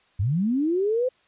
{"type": "linear sweep", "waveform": "sine", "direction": "up", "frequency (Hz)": [84.6, 521], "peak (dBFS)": -20, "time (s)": [0.19, 1.09], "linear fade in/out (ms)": 10, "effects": ["white hiss -62 dBFS RMS until 1.27 s", "resampled to 8000 Hz"]}